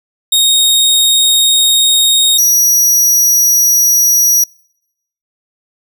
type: tone pair in turn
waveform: sawtooth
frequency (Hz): 3729 / 5790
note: A#7 / F#8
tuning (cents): 0 / -38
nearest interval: minor sixth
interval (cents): 762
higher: second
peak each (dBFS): -4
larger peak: neither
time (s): 0.32-2.38 / 2.38-4.44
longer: neither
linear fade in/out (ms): 5
effects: noise-tail reverb RT60 0.8 s tail -26 dB re dry